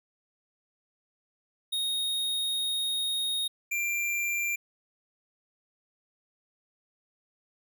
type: tone pair in turn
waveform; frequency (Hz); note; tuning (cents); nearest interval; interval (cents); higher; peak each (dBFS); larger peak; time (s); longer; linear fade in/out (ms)
square; 3729 / 2373; A#7 / D7; 0 / +17; minor sixth; 783; first; -28; neither; 1.72-3.48 / 3.71-4.56; first; 10
effects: none